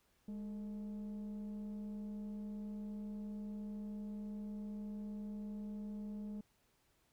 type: tone with frequency modulation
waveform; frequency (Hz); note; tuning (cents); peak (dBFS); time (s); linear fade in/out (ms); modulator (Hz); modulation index
sine; 207.7; G#3; 0; -39; 0.28-6.41; 5; 236; 0.28
effects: tanh soft clip ceiling -41 dBFS + pink hiss -75 dBFS RMS until 7.12 s